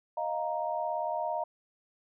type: chord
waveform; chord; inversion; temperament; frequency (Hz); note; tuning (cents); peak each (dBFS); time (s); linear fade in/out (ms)
sine; Eb suspended second; none; just; 622.3 / 700 / 933.4; Eb5 / F5 / Bb5; 0 / +4 / +2; -34; 0.17-1.44; 5
effects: none